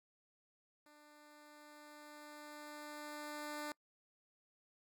10% pulse tone with level ramp, 297.8 Hz, D4, 24 cents sharp, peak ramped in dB -54 to -33 dBFS, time 0.86-3.72 s, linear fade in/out 2 ms, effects noise-tail reverb RT60 0.1 s tail -25 dB re dry

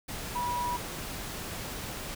sine tone in noise, 973 Hz, B5, 26 cents flat, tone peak -29 dBFS, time 0.35-0.77 s, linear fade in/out 10 ms, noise pink, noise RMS -38 dBFS, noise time 0.08-2.15 s, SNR +6 dB, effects none

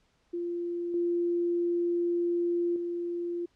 sine tone with level steps, 346.1 Hz, F4, 16 cents flat, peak -30 / -25 / -30 dBFS, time 0.33-3.46 s, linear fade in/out 10 ms, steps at 0.94 / 2.76 s, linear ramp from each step 2 ms, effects pink hiss -70 dBFS RMS until 3.55 s + low-pass 6000 Hz 12 dB/octave

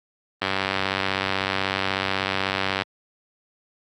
click train, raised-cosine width 0.3 ms, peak -6 dBFS, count 232, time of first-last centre 0.42-2.821 s, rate 96.2 Hz, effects high-pass 80 Hz 12 dB/octave + Opus 24 kbps

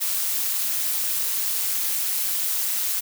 blue noise with amplitude modulation, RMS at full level -22 dBFS, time 0-3.01 s, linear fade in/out 20 ms, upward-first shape sine, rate 194 Hz, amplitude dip 55%, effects none

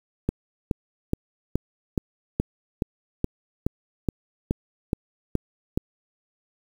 click train, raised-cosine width 3 ms, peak -9 dBFS, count 14, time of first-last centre 0.29-5.775 s, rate 2.37 Hz, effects 7-bit

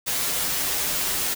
white noise with comb filter, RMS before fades -25 dBFS, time 0.06-1.35 s, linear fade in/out 20 ms, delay 9.1 ms, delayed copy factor -0.95, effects none

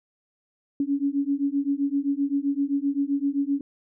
sine beating tone pair, 277 / 284.7 Hz, C#4 / C#4, -1 / +46 cents, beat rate 7.7 Hz, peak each -25 dBFS, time 0.8-3.61 s, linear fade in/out 2 ms, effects none

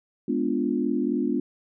sine chord, G# diminished seventh, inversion none, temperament equal with one note detuned, 207.7 / 246.9 / 291 / 349.2 Hz, G#3 / B3 / D4 / F4, 0 / 0 / -16 / 0 cents, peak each -30 / -26 / -27 / -29 dBFS, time 0.28-1.4 s, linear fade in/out 5 ms, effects none

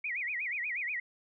sine tone with vibrato, 2179 Hz, C#7, 30 cents flat, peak -32 dBFS, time 0.04-1 s, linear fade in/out 5 ms, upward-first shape sine, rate 8.3 Hz, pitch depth 250 cents each way, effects none

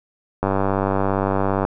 click train, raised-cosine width 1 ms, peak -6 dBFS, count 120, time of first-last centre 0.43-1.651 s, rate 97.5 Hz, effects none

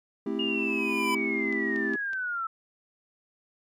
triangle chord, A minor seventh, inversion none, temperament just, 220 / 264 / 330 / 396 Hz, A3 / C4 / E4 / G4, 0 / +16 / +2 / +18 cents, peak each -31 dBFS, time 0.26-1.96 s, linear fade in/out 5 ms
square tone with exponential growth, 1000 Hz, B5, 21 cents sharp, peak -26 dBFS, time 0.32-1.15 s, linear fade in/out 5 ms, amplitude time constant 180 ms
sine linear sweep, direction down, 2857 to 1311 Hz, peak -28 dBFS, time 0.39-2.47 s, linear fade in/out 5 ms
clicks, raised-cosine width 0.2 ms, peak -28 dBFS, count 4, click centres 1.526 / 1.761 / 1.936 / 2.133 s
effects MP3 96 kbps

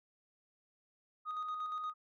sine tone with tremolo, 1244.5 Hz, D#6, in tune, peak -33 dBFS, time 1.25-1.94 s, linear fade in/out 50 ms, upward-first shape square, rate 8.5 Hz, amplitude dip 40%, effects tanh soft clip ceiling -35 dBFS

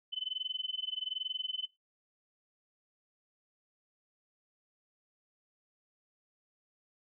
sine tone with amplitude modulation, 3029 Hz, F#7, 40 cents sharp, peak -30 dBFS, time 0.12-1.67 s, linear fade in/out 20 ms, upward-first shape sine, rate 21.2 Hz, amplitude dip 100%, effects noise-tail reverb RT60 0.2 s tail -17 dB re dry

